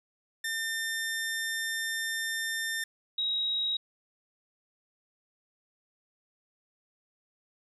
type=tone pair in turn; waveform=sawtooth / sine; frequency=1800 / 3814 Hz; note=A6 / A#7; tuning=+39 / +39 cents; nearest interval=octave + minor second; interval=1300 cents; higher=second; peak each=-27 dBFS; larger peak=neither; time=0.44-2.84 / 3.18-3.77 s; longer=first; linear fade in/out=5 ms; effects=11-bit